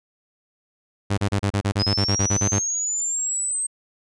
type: tone bursts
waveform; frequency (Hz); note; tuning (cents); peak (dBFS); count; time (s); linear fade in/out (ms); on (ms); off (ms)
sawtooth; 100.4; G2; +42; -15; 14; 1.1-2.593; 10; 76; 33
type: linear sweep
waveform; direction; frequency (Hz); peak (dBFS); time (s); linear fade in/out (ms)
sine; up; 4993 to 8350; -22; 1.79-3.67; 10
effects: resampled to 22050 Hz